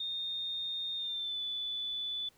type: tone with pitch glide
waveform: sine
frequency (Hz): 3663 to 3479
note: A#7 to A7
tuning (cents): -31 to -20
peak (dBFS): -34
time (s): 0-2.29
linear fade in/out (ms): 5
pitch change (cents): -89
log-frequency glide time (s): 0.96-1.41
effects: pink hiss -66 dBFS RMS until 2.37 s